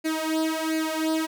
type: tone with flanger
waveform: sawtooth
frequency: 317.6 Hz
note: D#4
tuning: 36 cents sharp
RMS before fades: -26 dBFS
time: 0.04-1.27 s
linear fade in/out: 20 ms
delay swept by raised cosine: 0.44 to 2.94 ms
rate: 1.4 Hz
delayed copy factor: +0.8
effects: none